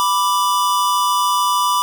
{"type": "tone pair together", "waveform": "square", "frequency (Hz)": [987.8, 1174.7], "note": ["B5", "D6"], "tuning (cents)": [0, 0], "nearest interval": "minor third", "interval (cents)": 300, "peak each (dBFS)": [-18, -18], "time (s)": [0, 1.82], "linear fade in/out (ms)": 0, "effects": []}